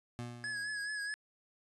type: tone with exponential decay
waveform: 25% pulse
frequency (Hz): 120.2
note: B2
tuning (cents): -46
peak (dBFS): -34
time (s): 0.19-0.98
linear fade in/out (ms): 0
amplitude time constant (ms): 170
type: tone with vibrato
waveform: square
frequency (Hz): 1678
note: G#6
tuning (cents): +17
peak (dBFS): -37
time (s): 0.44-1.14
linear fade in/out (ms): 0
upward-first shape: sine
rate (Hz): 4.7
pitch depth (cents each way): 38
effects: resampled to 24000 Hz